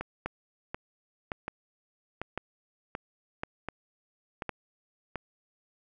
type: two click trains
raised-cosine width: 0.5 ms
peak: -19 / -17 dBFS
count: 8 / 5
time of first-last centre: 0.01-5.157 / 0.26-4.493 s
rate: 1.36 / 0.945 Hz
effects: none

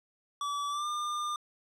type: tone with pitch glide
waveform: square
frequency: 1150 to 1203 Hz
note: D6 to D6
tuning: -37 to +41 cents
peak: -32 dBFS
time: 0.41-1.36 s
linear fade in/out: 2 ms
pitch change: +78 cents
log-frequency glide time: 0.69-0.87 s
effects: low-pass 8000 Hz 12 dB/octave

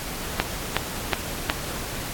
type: click train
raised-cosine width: 0.3 ms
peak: -3 dBFS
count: 4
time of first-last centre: 0.4-1.499 s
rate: 2.73 Hz
effects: pink hiss -32 dBFS RMS until 2.13 s + AAC 64 kbps

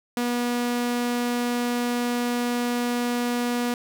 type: tone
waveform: sawtooth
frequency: 242 Hz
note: B3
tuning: 35 cents flat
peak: -19 dBFS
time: 0.17-3.74 s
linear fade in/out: 2 ms
effects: none

